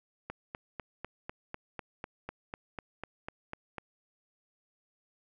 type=click train; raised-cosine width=0.5 ms; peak=-23 dBFS; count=15; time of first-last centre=0.3-3.783 s; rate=4.02 Hz; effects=none